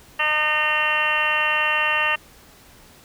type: harmonic tone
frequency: 304.9 Hz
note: D#4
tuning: 35 cents flat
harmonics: 2 / 3 / 4 / 5 / 6 / 7 / 8 / 9 / 10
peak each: -31 / -28 / -26 / -34 / -23 / -33 / -34 / -22 / -30 dBFS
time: 0.19-2.16 s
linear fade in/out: 10 ms
effects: pink hiss -49 dBFS RMS until 3.04 s